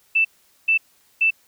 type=tone bursts; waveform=sine; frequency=2653 Hz; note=E7; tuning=10 cents sharp; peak=-14 dBFS; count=3; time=0.15-1.307 s; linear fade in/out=10 ms; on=99 ms; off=430 ms; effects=white hiss -59 dBFS RMS until 1.47 s